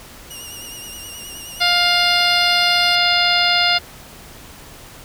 15% pulse tone with vibrato, 2849 Hz, F7, 34 cents sharp, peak -25 dBFS, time 0.3-2.96 s, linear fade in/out 10 ms, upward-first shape sine, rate 9.5 Hz, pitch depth 46 cents each way
harmonic tone, 704 Hz, F5, 14 cents sharp, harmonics 1 / 2 / 3 / 4 / 5 / 6 / 7, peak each -21 / -21 / -21 / -21 / -21 / -21 / -21 dBFS, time 1.6-3.79 s, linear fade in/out 20 ms
effects pink hiss -40 dBFS RMS until 5.04 s

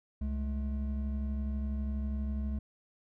triangle tone pair together, 67.2 / 213.8 Hz, C2 / A3, +47 / -49 cents, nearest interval octave + minor sixth, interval 2004 cents, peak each -30 / -36 dBFS, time 0.21-2.59 s, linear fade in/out 5 ms, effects none

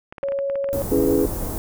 clicks, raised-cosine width 0.5 ms, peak -21 dBFS, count 10, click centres 0.125 / 0.182 / 0.236 / 0.286 / 0.321 / 0.389 / 0.499 / 0.556 / 0.643 / 0.689 s
sine tone, 554.4 Hz, C#5, in tune, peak -21 dBFS, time 0.23-0.82 s, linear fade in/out 0 ms
pink band-stop noise, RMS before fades -27 dBFS, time 0.73-1.58 s, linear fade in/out 0 ms, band 660 to 12000 Hz, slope 12 dB/octave
sine chord, C# minor seventh, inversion none, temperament equal, 277.2 / 329.6 / 415.3 / 493.9 Hz, C#4 / E4 / G#4 / B4, 0 / 0 / 0 / 0 cents, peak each -21 / -22 / -20 / -23 dBFS, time 0.91-1.26 s, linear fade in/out 10 ms
effects none

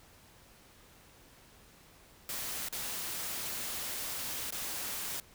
white noise with dropouts, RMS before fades -38 dBFS, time 2.29-5.2 s, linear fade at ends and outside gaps 1 ms, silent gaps 2.686-2.726 / 4.506-4.523 s, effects pink hiss -59 dBFS RMS until 5.34 s

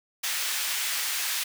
pink high-pass noise, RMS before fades -29 dBFS, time 0.23-1.44 s, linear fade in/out 10 ms, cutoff 1900 Hz, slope 12 dB/octave, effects none

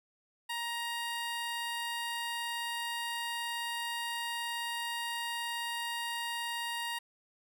15% pulse tone, 939 Hz, A#5, 12 cents sharp, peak -28 dBFS, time 0.49-6.99 s, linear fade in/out 10 ms, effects none

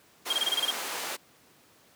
pink band-pass noise, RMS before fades -35 dBFS, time 0.25-1.17 s, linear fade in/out 20 ms, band 530 to 15000 Hz, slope 12 dB/octave
triangle tone bursts, 3221 Hz, G7, 46 cents sharp, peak -22 dBFS, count 8, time 0.3-0.707 s, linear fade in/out 5 ms, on 29 ms, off 25 ms
effects pink hiss -59 dBFS RMS until 1.95 s + high-pass 150 Hz 12 dB/octave

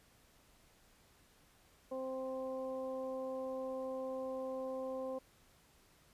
harmonic tone, 261.6 Hz, C4, in tune, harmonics 1 / 2 / 3 / 4, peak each -46 / -39 / -52 / -51 dBFS, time 1.91-5.19 s, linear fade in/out 10 ms, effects pink hiss -67 dBFS RMS until 6.13 s + resampled to 32000 Hz

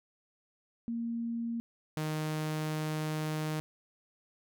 sine / sawtooth tone pair in turn, 232.5 / 154.89 Hz, A#3 / D#3, -4 / -8 cents, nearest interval perfect fifth, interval 704 cents, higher first, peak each -32 / -28 dBFS, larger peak second, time 0.88-1.6 / 1.97-3.6 s, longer second, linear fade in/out 0 ms, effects none

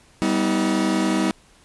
40% pulse chord, G augmented, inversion none, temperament equal with one note detuned, 196 / 246.9 / 318.4 Hz, G3 / B3 / D#4, 0 / 0 / +40 cents, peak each -22 / -24 / -21 dBFS, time 0.22-1.31 s, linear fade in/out 0 ms, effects pink hiss -54 dBFS RMS until 1.64 s + resampled to 24000 Hz

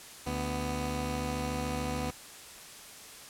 15% pulse tone pair together, 73.97 / 248.8 Hz, D2 / B3, +13 / +13 cents, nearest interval octave + major sixth, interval 2100 cents, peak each -28 dBFS, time 0.26-2.11 s, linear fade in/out 10 ms, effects white hiss -48 dBFS RMS until 3.29 s + low-pass 11000 Hz 12 dB/octave

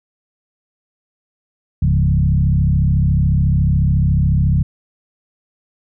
sine tone with frequency modulation, 110.8 Hz, A2, 13 cents sharp, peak -11 dBFS, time 1.82-4.63 s, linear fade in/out 5 ms, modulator 34 Hz, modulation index 1.7, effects none

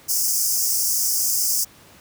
pink high-pass noise, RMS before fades -21 dBFS, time 0.08-1.65 s, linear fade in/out 20 ms, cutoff 5000 Hz, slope 96 dB/octave, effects pink hiss -49 dBFS RMS until 2 s + high-pass 60 Hz 12 dB/octave

